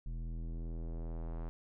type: tone with low-pass filter sweep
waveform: square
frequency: 41.2 Hz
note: E1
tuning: in tune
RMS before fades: -40 dBFS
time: 0.06-1.49 s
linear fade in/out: 0 ms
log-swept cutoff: 160 to 1100 Hz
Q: 1
effects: none